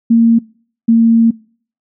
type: tone pair in turn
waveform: sine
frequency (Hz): 230 / 228.7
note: A#3 / A#3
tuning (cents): -23 / -33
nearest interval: unison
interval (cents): 10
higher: first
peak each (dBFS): -5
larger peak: neither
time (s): 0.1-0.39 / 0.88-1.31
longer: second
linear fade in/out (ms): 10
effects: noise-tail reverb RT60 0.5 s tail -24 dB re dry